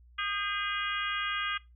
harmonic tone with a mistuned harmonic, 410 Hz, G#4, 22 cents flat, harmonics 3 / 4 / 5 / 6 / 7 / 8, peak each -35 / -36 / -37 / -38 / -38 / -39 dBFS, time 0.18-1.58 s, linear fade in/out 10 ms, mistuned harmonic 4, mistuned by -48 cents, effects noise-tail reverb RT60 0.2 s tail -18 dB re dry + added 60 Hz sine -54 dBFS peak until 1.75 s

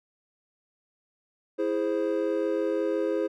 triangle chord, E augmented, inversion none, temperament equal, 329.6 / 415.3 / 523.3 Hz, E4 / G#4 / B#4, 0 / 0 / 0 cents, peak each -27 dBFS, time 1.58-3.28 s, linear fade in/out 20 ms, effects none

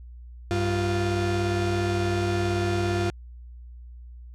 35% pulse tone pair together, 97.2 / 349.2 Hz, G2 / F4, -14 / 0 cents, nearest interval octave + minor seventh, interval 2214 cents, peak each -24 dBFS, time 0.51-3.1 s, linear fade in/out 0 ms, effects added 60 Hz sine -40 dBFS peak until 4.34 s + low-pass 7000 Hz 12 dB/octave

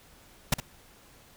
pink noise with echo, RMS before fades -22 dBFS, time 0.52-0.54 s, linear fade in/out 5 ms, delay 62 ms, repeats 1, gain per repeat -12 dB, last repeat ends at 0.602 s, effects pink hiss -56 dBFS RMS until 1.36 s

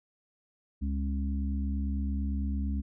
harmonic tone, 68.9 Hz, C#2, 10 cents flat, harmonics 1 / 3 / 4, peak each -29 / -35 / -40 dBFS, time 0.81-2.82 s, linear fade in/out 20 ms, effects none

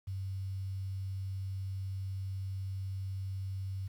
sine tone with quantisation, 96 Hz, G2, 36 cents flat, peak -35 dBFS, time 0.07-3.88 s, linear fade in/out 10 ms, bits 10, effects none

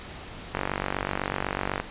click train, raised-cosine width 0.5 ms, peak -11 dBFS, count 61, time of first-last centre 0.55-1.8 s, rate 48 Hz, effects pink hiss -41 dBFS RMS until 1.9 s + resampled to 8000 Hz

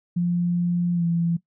sine tone with pitch glide, 174.61 to 169.15 Hz, F3 to E3, 0 to +45 cents, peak -19 dBFS, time 0.16-1.37 s, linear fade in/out 10 ms, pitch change -55 cents, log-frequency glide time 0.94-1.04 s, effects noise-tail reverb RT60 0.1 s tail -18 dB re dry

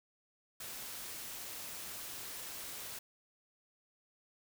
white noise, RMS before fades -45 dBFS, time 0.6-2.99 s, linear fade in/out 5 ms, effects none

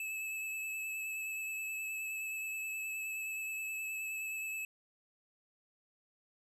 square tone with vibrato, 2606 Hz, E7, 20 cents flat, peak -38 dBFS, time 0-4.65 s, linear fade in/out 2 ms, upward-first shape sine, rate 9.5 Hz, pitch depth 17 cents each way, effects none

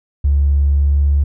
triangle tone with pitch glide, 70.8 to 71.29 Hz, C#2 to C#2, +37 to +49 cents, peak -6 dBFS, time 0.24-1.24 s, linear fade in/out 10 ms, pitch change +12 cents, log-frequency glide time 0.73-0.98 s, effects tanh soft clip ceiling -8 dBFS

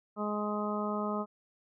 harmonic tone, 209.2 Hz, G#3, 13 cents sharp, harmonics 1 / 2 / 3 / 4 / 5 / 6, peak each -34 / -38 / -38 / -42 / -40 / -38 dBFS, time 0.16-1.26 s, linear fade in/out 50 ms, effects none

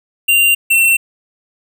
square tone pair in turn, 2779 / 2705 Hz, F7 / E7, -9 / +44 cents, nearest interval unison, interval 47 cents, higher first, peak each -9 / -9 dBFS, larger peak neither, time 0.28-0.55 / 0.7-0.97 s, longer neither, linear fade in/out 10 ms, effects none

